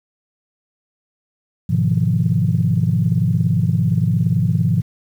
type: chord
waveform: sine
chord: F half-diminished seventh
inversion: first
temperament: just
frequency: 104.77 / 125.72 / 157.15 / 174.61 Hz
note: Ab2 / Cb3 / Eb3 / F3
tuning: +16 / +31 / +18 / 0 cents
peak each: -19 dBFS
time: 1.69-4.82 s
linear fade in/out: 10 ms
effects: tanh soft clip ceiling -4 dBFS + 8-bit